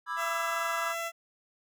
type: chord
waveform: triangle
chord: E dominant seventh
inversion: second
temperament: just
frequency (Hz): 988.9 / 1186.7 / 1318.5 / 1648.1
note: B5 / D6 / E6 / G#6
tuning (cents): +2 / +18 / 0 / -14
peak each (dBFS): -35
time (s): 0.06-0.95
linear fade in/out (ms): 50
type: tone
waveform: 15% pulse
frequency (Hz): 671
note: E5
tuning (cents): +31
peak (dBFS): -26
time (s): 0.16-1.12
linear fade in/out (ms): 50
effects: none